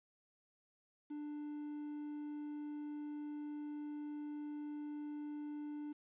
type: tone with quantisation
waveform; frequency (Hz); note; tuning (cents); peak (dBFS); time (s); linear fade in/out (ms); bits
triangle; 296.1; D4; +14; -40; 1.1-5.93; 10; 11
effects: resampled to 8000 Hz